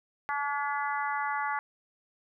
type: harmonic tone with a mistuned harmonic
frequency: 286.6 Hz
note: D4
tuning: 42 cents flat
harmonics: 3 / 4 / 5 / 6 / 7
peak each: -32 / -34 / -36 / -38 / -39 dBFS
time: 0.29-1.59 s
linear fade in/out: 0 ms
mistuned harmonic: 6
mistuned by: -18 cents
effects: none